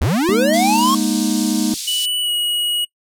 square linear sweep, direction up, 56.1 to 1108.7 Hz, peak -15 dBFS, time 0.01-0.95 s, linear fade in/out 5 ms
triangle chord, Ab suspended second, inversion none, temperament equal with one note detuned, 207.7 / 237.8 / 311.1 Hz, Ab3 / Bb3 / Eb4, 0 / +35 / 0 cents, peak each -18 dBFS, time 0.29-1.74 s, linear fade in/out 0 ms
pink band-pass noise, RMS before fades -27 dBFS, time 0.53-2.06 s, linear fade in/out 10 ms, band 3700 to 11000 Hz, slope 24 dB/octave
square tone with pitch glide, 2960 to 2904 Hz, F#7 to F#7, 0 to -33 cents, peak -18 dBFS, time 1.87-2.85 s, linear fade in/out 10 ms, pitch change -33 cents, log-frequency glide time 2.21-2.3 s
effects noise-tail reverb RT60 0.1 s tail -23 dB re dry

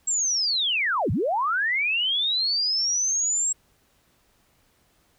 sine linear two-way sweep, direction down then up, 7650 to 73.8 to 7650 Hz, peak -21 dBFS, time 0.07-3.53 s, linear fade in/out 10 ms, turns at 1.11 s, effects pink hiss -64 dBFS RMS until 5.18 s

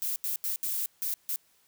violet noise bursts at uneven times, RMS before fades -31 dBFS, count 6, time 0.02-0.16 / 0.24-0.36 / 0.44-0.56 / 0.63-0.86 / 1.02-1.14 / 1.29-1.36 s, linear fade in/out 0 ms, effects white hiss -66 dBFS RMS until 1.67 s

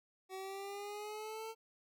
25% pulse linear sweep, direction up, 375.8 to 450 Hz, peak -39 dBFS, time 0.29-1.55 s, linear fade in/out 50 ms, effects none

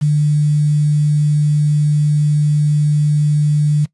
sine tone with quantisation, 149 Hz, D3, 25 cents sharp, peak -10 dBFS, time 0.01-3.86 s, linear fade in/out 20 ms, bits 6, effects noise-tail reverb RT60 0.1 s tail -19 dB re dry + resampled to 24000 Hz

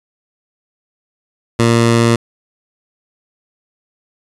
15% pulse tone, 116.54 Hz, A#2, in tune, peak -3 dBFS, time 1.59-2.16 s, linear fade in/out 5 ms, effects resampled to 24000 Hz

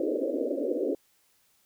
pink band-pass noise, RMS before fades -29 dBFS, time 0-0.95 s, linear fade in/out 2 ms, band 260 to 600 Hz, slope 96 dB/octave, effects white hiss -67 dBFS RMS until 1.65 s

